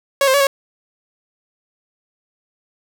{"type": "tone with pitch steps", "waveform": "sawtooth", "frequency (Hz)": [554, 526, 566, 550], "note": ["C#5", "C5", "C#5", "C#5"], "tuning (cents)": [-1, 9, 36, -14], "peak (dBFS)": -8, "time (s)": [0.21, 0.47], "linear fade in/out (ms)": 2, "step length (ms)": 65, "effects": []}